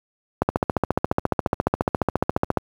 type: click train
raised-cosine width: 1 ms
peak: -4 dBFS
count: 32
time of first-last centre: 0.42-2.573 s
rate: 14.4 Hz
effects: high-pass 60 Hz 12 dB/octave + 7-bit